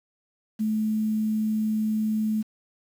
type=tone; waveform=sine; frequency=216.5 Hz; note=A3; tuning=28 cents flat; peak=-22 dBFS; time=0.59-2.43 s; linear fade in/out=20 ms; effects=8-bit